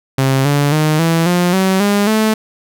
sawtooth tone with pitch steps, 134.1 / 143.72 / 154.04 / 165.1 / 176.95 / 189.65 / 203.3 / 217.8 Hz, C3 / D3 / D#3 / E3 / F3 / F#3 / G#3 / A3, +43 / -37 / -17 / +3 / +23 / +43 / -37 / -17 cents, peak -7 dBFS, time 0.18-2.34 s, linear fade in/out 5 ms, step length 270 ms, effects none

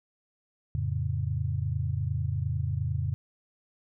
sine chord, F augmented, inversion none, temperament equal, 87.31 / 110 / 138.59 Hz, F2 / A2 / C#3, 0 / 0 / 0 cents, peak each -31 dBFS, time 0.75-3.14 s, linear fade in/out 0 ms, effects none

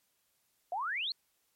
sine exponential sweep, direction up, 671 to 4435 Hz, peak -32 dBFS, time 0.72-1.12 s, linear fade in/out 2 ms, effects white hiss -75 dBFS RMS until 1.55 s + MP3 64 kbps

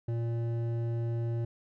sine tone with hard clipping, 116.54 Hz, A#2, in tune, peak -31 dBFS, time 0.08-1.45 s, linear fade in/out 5 ms, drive 10 dB, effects none

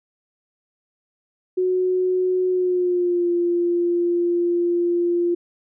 sine tone with pitch glide, 367.8 to 347.2 Hz, F#4 to F4, -10 to -10 cents, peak -17 dBFS, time 1.57-5.35 s, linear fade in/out 10 ms, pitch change -100 cents, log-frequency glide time 2.49-3.3 s, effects none

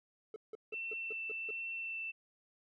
triangle tone bursts, 434.4 Hz, A4, 22 cents flat, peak -40 dBFS, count 7, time 0.34-1.507 s, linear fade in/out 2 ms, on 21 ms, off 170 ms
sine tone with vibrato, 2681 Hz, E7, 29 cents sharp, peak -38 dBFS, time 0.72-2.12 s, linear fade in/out 20 ms, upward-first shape sine, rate 1.3 Hz, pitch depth 10 cents each way
effects none

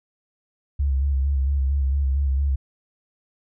sine tone with vibrato, 68.6 Hz, C#2, 17 cents flat, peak -18 dBFS, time 0.79-2.56 s, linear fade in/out 10 ms, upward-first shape square, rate 4.4 Hz, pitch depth 44 cents each way, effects none

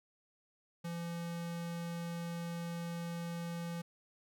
square tone, 170 Hz, F3, 46 cents flat, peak -39 dBFS, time 0.84-3.82 s, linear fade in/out 10 ms, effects none

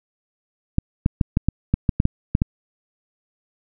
clicks, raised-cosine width 5 ms, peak -4 dBFS, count 11, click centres 0.784 / 1.061 / 1.212 / 1.371 / 1.486 / 1.74 / 1.892 / 2.001 / 2.054 / 2.351 / 2.419 s, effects none

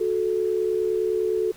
sine tone pair together, 366.5 / 436.2 Hz, F#4 / A4, -16 / -15 cents, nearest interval minor third, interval 301 cents, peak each -24 / -23 dBFS, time 0-1.52 s, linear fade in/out 10 ms, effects pink hiss -49 dBFS RMS until 1.56 s

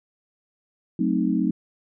sine chord, F# diminished seventh, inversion none, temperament equal, 185 / 220 / 261.6 / 311.1 Hz, F#3 / A3 / C4 / Eb4, 0 / 0 / 0 / 0 cents, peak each -25 dBFS, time 0.99-1.51 s, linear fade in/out 5 ms, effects none

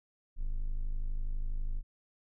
triangle tone, 26.09 Hz, G#0, 9 cents sharp, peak -28 dBFS, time 0.36-1.83 s, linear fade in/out 50 ms, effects none

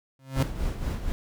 35% pulse tone with exponential growth, 133.5 Hz, C3, 35 cents sharp, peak -17 dBFS, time 0.19-0.43 s, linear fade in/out 2 ms, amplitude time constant 51 ms
brown noise with tremolo, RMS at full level -27 dBFS, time 0.36-1.12 s, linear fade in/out 0 ms, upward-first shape sine, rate 4.2 Hz, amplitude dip 60%
effects none

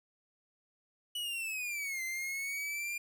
45% pulse linear two-way sweep, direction down then up, 2960 to 2064 to 2404 Hz, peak -35 dBFS, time 1.15-2.98 s, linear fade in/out 5 ms, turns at 2.03 s, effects none

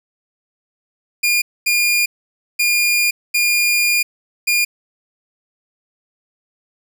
sawtooth tone bursts at uneven times, 2419 Hz, D#7, 49 cents flat, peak -10 dBFS, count 5, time 1.23-1.42 / 1.66-2.06 / 2.59-3.11 / 3.34-4.03 / 4.47-4.65 s, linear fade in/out 10 ms, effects none

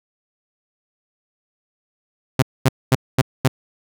sawtooth tone bursts, 130.81 Hz, C3, in tune, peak -7 dBFS, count 5, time 2.39-3.48 s, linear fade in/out 5 ms, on 34 ms, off 230 ms, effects none

